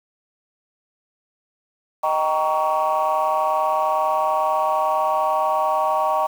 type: chord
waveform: sine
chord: Eb dominant seventh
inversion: none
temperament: just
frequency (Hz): 622.3 / 777.8 / 933.4 / 1120.1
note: Eb5 / G5 / Bb5 / Db6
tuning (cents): 0 / -14 / +2 / +18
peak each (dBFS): -22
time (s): 2.03-6.27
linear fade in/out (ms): 10
effects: tanh soft clip ceiling -11 dBFS + 7-bit